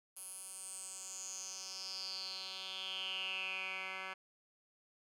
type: tone with band-pass filter sweep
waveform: 10% pulse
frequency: 189.3 Hz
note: F#3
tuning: 40 cents sharp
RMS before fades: -44 dBFS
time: 0.16-4.14 s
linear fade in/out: 10 ms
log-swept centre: 11000 to 1900 Hz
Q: 6.7
effects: none